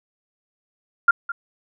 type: tone with echo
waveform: sine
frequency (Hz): 1396.9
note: F6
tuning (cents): 0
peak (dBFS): -9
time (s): 1.08-1.11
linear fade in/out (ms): 5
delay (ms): 210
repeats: 1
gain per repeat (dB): -15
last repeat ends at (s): 1.32
effects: none